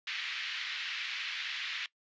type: band-pass noise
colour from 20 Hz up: pink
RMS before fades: -38 dBFS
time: 0.07-1.86 s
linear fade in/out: 2 ms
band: 1800 to 3900 Hz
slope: 24 dB/octave
effects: noise-tail reverb RT60 0.1 s tail -20 dB re dry + resampled to 16000 Hz